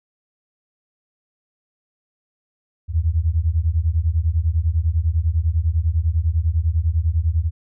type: beating tone pair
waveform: sine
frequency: 76.6 / 86.6 Hz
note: D#2 / F2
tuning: -27 / -14 cents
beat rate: 10 Hz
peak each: -19 dBFS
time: 2.88-7.51 s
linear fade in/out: 50 ms
effects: none